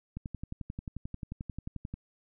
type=click train; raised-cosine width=5 ms; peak=-25 dBFS; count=21; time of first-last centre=0.17-1.94 s; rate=11.3 Hz; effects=none